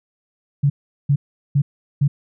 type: tone bursts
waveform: sine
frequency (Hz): 141.7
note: C#3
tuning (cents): +38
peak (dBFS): -12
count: 4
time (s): 0.63-2.08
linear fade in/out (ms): 10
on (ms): 70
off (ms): 390
effects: none